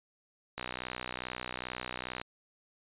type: click train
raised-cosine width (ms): 0.3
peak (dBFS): -20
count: 103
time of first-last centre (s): 0.58-2.215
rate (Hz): 62.4
effects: resampled to 8000 Hz